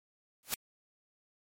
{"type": "noise with exponential growth", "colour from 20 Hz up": "white", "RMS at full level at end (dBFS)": -29, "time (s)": [0.43, 0.54], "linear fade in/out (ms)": 0, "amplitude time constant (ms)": 22, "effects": ["MP3 64 kbps"]}